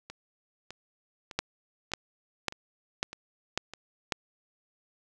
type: two click trains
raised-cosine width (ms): 0.2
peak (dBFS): -24 / -10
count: 7 / 6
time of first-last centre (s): 0.1-3.736 / 1.39-4.122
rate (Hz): 1.65 / 1.83
effects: none